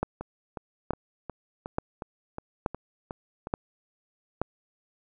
two click trains, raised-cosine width 1 ms, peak -21 / -12 dBFS, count 10 / 6, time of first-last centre 0.21-3.471 / 0.03-4.416 s, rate 2.76 / 1.14 Hz, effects none

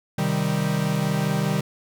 45% pulse chord, C minor, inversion none, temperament equal, 130.81 / 155.56 / 196 Hz, C3 / Eb3 / G3, 0 / 0 / 0 cents, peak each -28 / -24 / -25 dBFS, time 0.18-1.61 s, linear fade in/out 5 ms, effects none

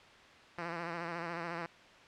5% pulse tone with vibrato, 169.6 Hz, E3, 50 cents sharp, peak -26 dBFS, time 0.58-1.66 s, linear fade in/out 2 ms, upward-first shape sine, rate 14 Hz, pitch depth 55 cents each way, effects white hiss -56 dBFS RMS until 2.07 s + low-pass 3000 Hz 12 dB/octave

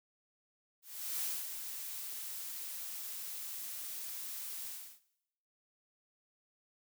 blue noise with ADSR envelope, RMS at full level -36 dBFS, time 0.82-5 s, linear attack 410 ms, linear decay 240 ms, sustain -7 dB, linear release 330 ms, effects noise-tail reverb RT60 0.8 s tail -17 dB re dry

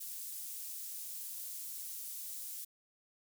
pink high-pass noise, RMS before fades -44 dBFS, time 0-2.65 s, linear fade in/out 10 ms, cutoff 10000 Hz, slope 12 dB/octave, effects none

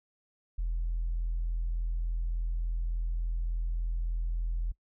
sine tone, 41.73 Hz, E1, 22 cents sharp, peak -27 dBFS, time 0.58-4.72 s, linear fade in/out 10 ms, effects noise-tail reverb RT60 0.1 s tail -23 dB re dry + tanh soft clip ceiling -25 dBFS

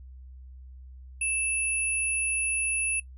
sine tone pair together, 2637 / 10277 Hz, E7 / E9, 0 / -45 cents, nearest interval 2 octaves, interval 2355 cents, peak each -28 / -28 dBFS, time 1.21-3 s, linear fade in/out 5 ms, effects noise-tail reverb RT60 0.1 s tail -20 dB re dry + added 64 Hz sine -43 dBFS peak until 3.17 s

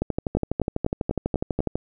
two click trains, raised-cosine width 2 ms, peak -9 / -10 dBFS, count 6 / 22, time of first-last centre 0.37-1.605 / 0.02-1.756 s, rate 4.05 / 12.1 Hz, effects none

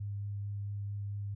sine tone with vibrato, 101.4 Hz, G#2, 41 cents flat, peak -35 dBFS, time 0-1.35 s, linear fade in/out 10 ms, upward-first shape sine, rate 4.5 Hz, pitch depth 9 cents each way, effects none

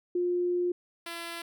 sine / 5% pulse tone pair in turn, 354.4 / 338.1 Hz, F4 / E4, +25 / +44 cents, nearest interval minor second, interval 81 cents, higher first, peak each -25 dBFS, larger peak neither, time 0.15-0.72 / 1.06-1.42 s, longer first, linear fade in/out 5 ms, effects none

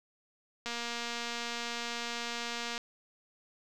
click train, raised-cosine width 0.2 ms, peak -20 dBFS, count 501, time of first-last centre 0.66-2.779 s, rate 236 Hz, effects none

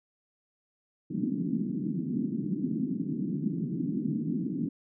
white band-pass noise, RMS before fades -31 dBFS, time 1.1-4.69 s, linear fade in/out 10 ms, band 150 to 300 Hz, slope 48 dB/octave, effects none

